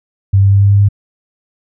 sine tone with pitch steps, 98 / 98.62 / 99.25 / 99.89 / 100.52 / 101.16 Hz, G2 / G2 / G2 / G2 / G2 / G#2, 0 / +11 / +22 / +33 / +44 / -45 cents, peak -5 dBFS, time 0.33-0.888 s, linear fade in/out 10 ms, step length 93 ms, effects none

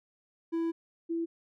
triangle / sine tone pair in turn, 331.2 / 333.1 Hz, E4 / E4, +8 / +18 cents, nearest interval unison, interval 10 cents, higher second, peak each -26 / -29 dBFS, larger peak first, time 0.52-0.72 / 1.09-1.26 s, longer first, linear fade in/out 20 ms, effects none

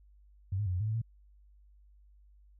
sine tone with pitch steps, 95.4 / 104.9 / 91.2 / 89.8 / 107.3 / 109.3 / 113.9 Hz, G2 / G#2 / F#2 / F2 / A2 / A2 / A#2, -47 / +18 / -24 / +49 / -43 / -11 / -40 cents, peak -29 dBFS, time 0.52-1.017 s, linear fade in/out 5 ms, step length 71 ms, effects added 50 Hz sine -57 dBFS peak until 2.59 s

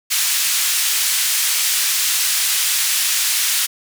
white band-pass noise, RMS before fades -18 dBFS, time 0.1-3.67 s, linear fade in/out 20 ms, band 1900 to 12000 Hz, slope 12 dB/octave, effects none

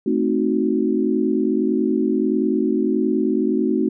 sine chord, A diminished seventh, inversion none, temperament equal, 220 / 261.6 / 311.1 / 370 Hz, A3 / C4 / Eb4 / Gb4, 0 / 0 / 0 / 0 cents, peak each -22 dBFS, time 0.06-3.89 s, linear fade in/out 5 ms, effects none

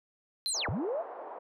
triangle tone with exponential decay, 4102 Hz, C8, 35 cents flat, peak -26 dBFS, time 0.46-0.66 s, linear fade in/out 0 ms, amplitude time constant 42 ms
sine linear two-way sweep, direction down then up, 10020 to 72.8 to 716 Hz, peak -30 dBFS, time 0.47-1.03 s, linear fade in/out 20 ms, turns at 0.69 s
white band-pass noise, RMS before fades -43 dBFS, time 0.54-1.39 s, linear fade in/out 10 ms, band 450 to 900 Hz, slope 24 dB/octave
effects none

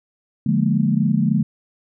sine chord, Bb dominant seventh, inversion first, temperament just, 145.68 / 174.81 / 209.8 / 233.1 Hz, D3 / F3 / Ab3 / Bb3, -14 / +2 / +18 / 0 cents, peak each -21 / -21 / -19 / -22 dBFS, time 0.46-1.43 s, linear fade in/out 5 ms, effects none

